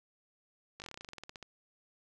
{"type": "slowing click train", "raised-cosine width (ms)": 0.2, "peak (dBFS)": -28, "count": 17, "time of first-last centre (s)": [0.8, 1.427], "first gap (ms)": 19, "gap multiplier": 1.09, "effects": []}